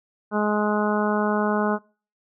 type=harmonic tone; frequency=210 Hz; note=G#3; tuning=19 cents sharp; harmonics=1 / 2 / 3 / 4 / 5 / 6 / 7; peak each=-23 / -26 / -28 / -29 / -30 / -31 / -31 dBFS; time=0.31-1.79 s; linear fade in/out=50 ms; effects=noise-tail reverb RT60 0.4 s tail -24 dB re dry

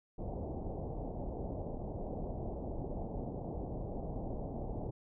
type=low-pass noise; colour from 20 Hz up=pink; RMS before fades=-40 dBFS; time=0.18-4.91 s; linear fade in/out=10 ms; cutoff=800 Hz; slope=48 dB/octave; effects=none

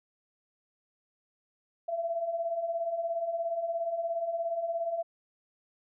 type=beating tone pair; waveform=sine; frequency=658 / 675 Hz; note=E5 / E5; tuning=-3 / +41 cents; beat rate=17 Hz; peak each=-37 / -30 dBFS; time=1.88-5.03 s; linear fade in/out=10 ms; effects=none

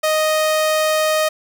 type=tone; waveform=sawtooth; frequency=622.3 Hz; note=D#5; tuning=in tune; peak=-11 dBFS; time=0.03-1.29 s; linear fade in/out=10 ms; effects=none

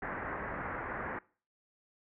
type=low-pass noise; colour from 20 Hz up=white; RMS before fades=-39 dBFS; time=0.02-1.19 s; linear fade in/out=5 ms; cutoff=1900 Hz; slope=48 dB/octave; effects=noise-tail reverb RT60 0.4 s tail -22 dB re dry

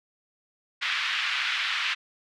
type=band-pass noise; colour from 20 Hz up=white; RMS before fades=-28 dBFS; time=0.81-1.95 s; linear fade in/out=20 ms; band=1300 to 3400 Hz; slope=24 dB/octave; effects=none

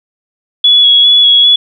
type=tone with vibrato; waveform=sine; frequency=3374 Hz; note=G#7; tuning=27 cents sharp; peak=-3 dBFS; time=0.64-1.56 s; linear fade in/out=5 ms; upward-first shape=square; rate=2.5 Hz; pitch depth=15 cents each way; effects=none

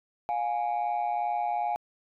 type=tone pair together; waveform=sine; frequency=708.1 / 830.6 Hz; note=F5 / G#5; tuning=+24 / 0 cents; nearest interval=minor third; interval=276 cents; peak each=-27 dBFS; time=0.29-1.76 s; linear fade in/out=0 ms; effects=tanh soft clip ceiling -23 dBFS

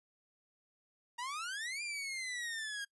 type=exponential two-way sweep; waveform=sawtooth; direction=up then down; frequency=932.3 to 2417 to 1613 Hz; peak=-35 dBFS; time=1.18-2.85 s; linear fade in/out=10 ms; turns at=1.82 s; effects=noise-tail reverb RT60 0.1 s tail -21 dB re dry + resampled to 24000 Hz

